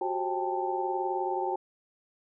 sine tone cluster, 367.2 / 386.2 / 536 / 793 / 885 Hz, F#4 / G4 / C5 / G5 / A5, -13 / -26 / +42 / +20 / +10 cents, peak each -32 / -40 / -38 / -32 / -34 dBFS, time 0.01-1.56 s, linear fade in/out 5 ms, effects none

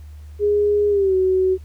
sine tone with pitch glide, 413 to 374.4 Hz, G#4 to F#4, -10 to +20 cents, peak -14 dBFS, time 0.39-1.58 s, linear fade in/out 50 ms, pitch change -170 cents, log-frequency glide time 0.89-1.15 s, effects added 75 Hz sine -35 dBFS peak until 1.64 s + pink hiss -57 dBFS RMS until 1.64 s

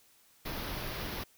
pink band-stop noise, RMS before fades -38 dBFS, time 0.45-1.24 s, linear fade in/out 10 ms, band 5600 to 11000 Hz, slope 48 dB/octave, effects white hiss -64 dBFS RMS until 1.37 s

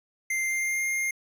square tone with pitch glide, 2093 to 2120 Hz, C7 to C7, 0 to +22 cents, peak -26 dBFS, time 0.3-1.11 s, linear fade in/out 5 ms, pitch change +22 cents, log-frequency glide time 0.43-0.86 s, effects resampled to 32000 Hz

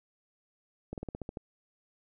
slowing click train, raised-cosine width 2 ms, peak -24 dBFS, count 8, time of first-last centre 0.93-1.372 s, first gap 48 ms, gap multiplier 1.09, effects none

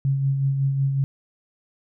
sine tone with tremolo, 136.9 Hz, C#3, 21 cents flat, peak -17 dBFS, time 0.05-1.04 s, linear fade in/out 0 ms, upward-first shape sine, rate 5.4 Hz, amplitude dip 40%, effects none

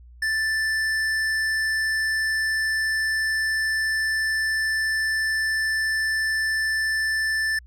sine tone with hard clipping, 1763 Hz, A6, 3 cents sharp, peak -23 dBFS, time 0.22-7.59 s, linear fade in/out 5 ms, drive 11 dB, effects added 60 Hz sine -44 dBFS peak until 7.66 s

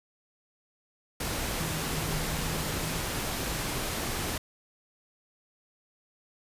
sine tone in noise, 157.6 Hz, D#3, 23 cents sharp, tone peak -36 dBFS, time 1.59-3 s, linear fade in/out 5 ms, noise pink, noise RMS -32 dBFS, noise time 1.2-4.38 s, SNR -7 dB, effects resampled to 32000 Hz

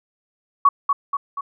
sine tone with echo, 1123 Hz, C#6, 22 cents sharp, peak -9 dBFS, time 0.65-0.69 s, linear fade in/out 5 ms, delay 240 ms, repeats 3, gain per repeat -5 dB, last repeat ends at 1.41 s, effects none

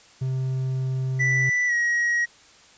triangle tone, 130.81 Hz, C3, in tune, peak -21 dBFS, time 0.21-1.5 s, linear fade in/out 10 ms
triangle tone with pitch glide, 1975.5 to 1898.3 Hz, B6 to A#6, 0 to +31 cents, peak -18 dBFS, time 1.19-2.26 s, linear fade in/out 20 ms, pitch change -69 cents, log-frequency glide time 1.67-1.73 s
effects white hiss -52 dBFS RMS until 2.77 s + resampled to 16000 Hz

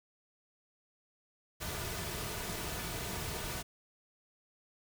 pink noise with comb filter, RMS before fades -39 dBFS, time 1.6-3.63 s, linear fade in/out 20 ms, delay 3.7 ms, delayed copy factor -0.5, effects none

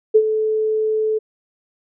sine tone with ADSR envelope, 434.6 Hz, A4, 21 cents flat, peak -6 dBFS, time 0.14-1.19 s, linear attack 17 ms, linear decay 61 ms, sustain -10 dB, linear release 16 ms, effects none

